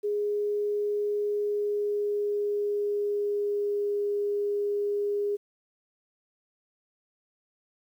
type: tone with pitch glide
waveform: sine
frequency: 414 to 409.2 Hz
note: G#4 to G#4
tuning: -5 to -26 cents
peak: -25 dBFS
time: 0.03-5.37 s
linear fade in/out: 20 ms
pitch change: -21 cents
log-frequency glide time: 1.31-4.02 s
effects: 10-bit